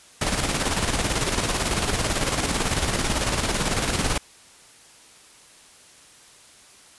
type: noise with tremolo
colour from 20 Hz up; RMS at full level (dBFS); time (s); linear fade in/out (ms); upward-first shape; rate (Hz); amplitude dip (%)
pink; -22; 0.21-4.18; 5; square; 18; 45
effects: white hiss -50 dBFS RMS until 6.98 s + resampled to 24000 Hz